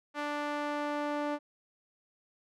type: tone with band-pass filter sweep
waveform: sawtooth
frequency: 293.7 Hz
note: D4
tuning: in tune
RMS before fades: -34 dBFS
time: 0.14-1.39 s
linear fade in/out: 50 ms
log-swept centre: 1300 to 700 Hz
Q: 0.83
effects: none